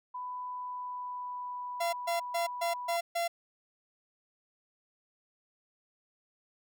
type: tone with pitch glide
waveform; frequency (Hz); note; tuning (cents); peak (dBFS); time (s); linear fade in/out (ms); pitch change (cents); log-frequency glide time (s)
sine; 996 to 984.6; B5 to B5; +14 to -6; -36; 0.14-2.97; 10; -20; 0.47-2.05
type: tone bursts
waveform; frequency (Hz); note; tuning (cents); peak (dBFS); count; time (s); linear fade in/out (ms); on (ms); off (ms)
45% pulse; 684; F5; -36; -29; 6; 1.8-3.28; 10; 130; 140
effects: none